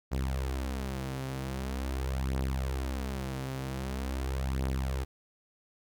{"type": "beating tone pair", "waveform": "sawtooth", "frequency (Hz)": [65.9, 66.34], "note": ["C2", "C2"], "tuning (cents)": [13, 25], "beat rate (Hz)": 0.44, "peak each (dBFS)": [-29, -32], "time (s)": [0.11, 5.05], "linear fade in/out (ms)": 20, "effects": []}